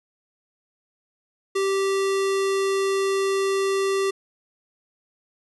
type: tone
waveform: square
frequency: 390 Hz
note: G4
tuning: 9 cents flat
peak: -21 dBFS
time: 1.55-4.11 s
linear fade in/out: 10 ms
effects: resampled to 24000 Hz